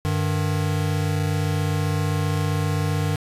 square tone pair together, 97 / 152.49 Hz, G2 / D#3, -18 / -35 cents, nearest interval minor sixth, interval 783 cents, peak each -24 dBFS, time 0.05-3.16 s, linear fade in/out 0 ms, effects resampled to 32000 Hz

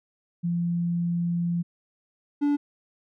sine / triangle tone pair in turn, 172 / 289.3 Hz, F3 / D4, -26 / -26 cents, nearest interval major sixth, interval 900 cents, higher second, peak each -23 / -18 dBFS, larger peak second, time 0.43-1.63 / 2.41-2.57 s, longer first, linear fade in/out 20 ms, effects none

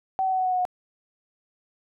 sine tone with pitch steps, 763 / 756.9 / 750.8 / 744.7 / 738.7 / 732.8 / 726.9 Hz, G5 / F#5 / F#5 / F#5 / F#5 / F#5 / F#5, -47 / +39 / +25 / +11 / -3 / -17 / -31 cents, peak -21 dBFS, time 0.19-0.652 s, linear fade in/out 0 ms, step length 66 ms, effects none

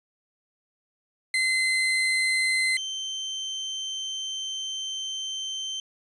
35% pulse tone pair in turn, 2059 / 3111 Hz, C7 / G7, -28 / -14 cents, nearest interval perfect fifth, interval 714 cents, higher second, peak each -20 / -28 dBFS, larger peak first, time 1.34-2.77 / 2.77-5.8 s, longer second, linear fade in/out 2 ms, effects resampled to 24000 Hz

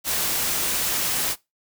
white noise, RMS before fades -24 dBFS, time 0.04-1.36 s, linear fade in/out 50 ms, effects noise-tail reverb RT60 0.2 s tail -20 dB re dry

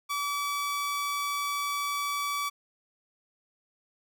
sawtooth tone, 1148 Hz, D6, 40 cents flat, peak -25 dBFS, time 0.09-2.5 s, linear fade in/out 20 ms, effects none

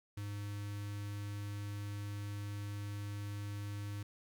square tone with notch filter, 102.2 Hz, G#2, 27 cents flat, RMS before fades -42 dBFS, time 0.17-4.03 s, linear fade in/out 5 ms, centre 650 Hz, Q 0.86, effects 11-bit

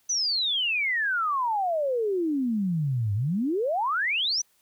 sine exponential two-way sweep, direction down then up, 6140 to 98 to 6140 Hz, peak -23 dBFS, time 0.09-4.42 s, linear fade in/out 10 ms, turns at 3.14 s, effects white hiss -66 dBFS RMS until 4.61 s

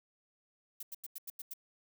violet noise bursts, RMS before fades -43 dBFS, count 7, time 0.8-1.537 s, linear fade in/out 5 ms, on 29 ms, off 89 ms, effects none

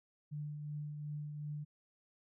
sine tone with tremolo, 148.6 Hz, D3, 21 cents sharp, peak -38 dBFS, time 0.31-1.65 s, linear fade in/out 20 ms, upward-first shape triangle, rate 2.7 Hz, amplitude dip 40%, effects none

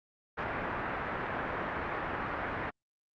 white low-pass noise, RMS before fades -35 dBFS, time 0.37-2.71 s, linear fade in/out 20 ms, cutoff 1800 Hz, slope 24 dB/octave, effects Opus 48 kbps

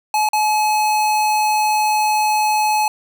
square tone with dropouts, 853 Hz, G#5, 46 cents sharp, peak -15 dBFS, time 0.14-2.88 s, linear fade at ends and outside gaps 2 ms, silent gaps 0.289-0.332 s, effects none

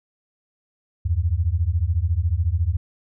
sine beating tone pair, 78 / 92 Hz, D#2 / F#2, +5 / -9 cents, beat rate 14 Hz, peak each -21 dBFS, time 1.05-2.77 s, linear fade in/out 10 ms, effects none

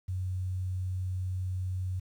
sine tone with quantisation, 92.5 Hz, F#2, in tune, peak -30 dBFS, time 0.08-2 s, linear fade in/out 10 ms, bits 10, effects none

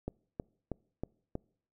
click train, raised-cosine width 2 ms, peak -22 dBFS, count 5, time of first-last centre 0.08-1.354 s, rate 3.14 Hz, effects noise-tail reverb RT60 0.6 s tail -26 dB re dry

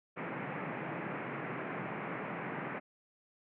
pink band-pass noise, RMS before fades -40 dBFS, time 0.16-2.8 s, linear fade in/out 20 ms, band 130 to 2400 Hz, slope 48 dB/octave, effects none

